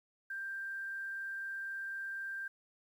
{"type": "tone", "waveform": "sine", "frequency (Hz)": 1581, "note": "G6", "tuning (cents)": 14, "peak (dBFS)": -38, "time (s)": [0.3, 2.48], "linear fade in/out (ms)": 5, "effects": ["11-bit"]}